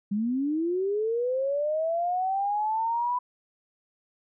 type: linear sweep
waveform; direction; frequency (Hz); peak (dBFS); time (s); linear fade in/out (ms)
sine; up; 196 to 996; -24; 0.11-3.19; 10
effects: none